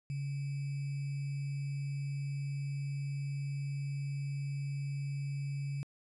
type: tone with sample-and-hold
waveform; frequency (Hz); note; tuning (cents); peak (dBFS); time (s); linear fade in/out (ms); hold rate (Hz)
sine; 140; C#3; +18; -34; 0.1-5.83; 0; 2450
effects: resampled to 24000 Hz